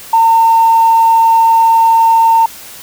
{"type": "tone", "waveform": "sine", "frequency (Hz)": 908, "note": "A#5", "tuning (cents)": -46, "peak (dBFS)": -4, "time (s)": [0.13, 2.46], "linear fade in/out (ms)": 5, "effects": ["tanh soft clip ceiling 0 dBFS", "white hiss -32 dBFS RMS until 2.82 s"]}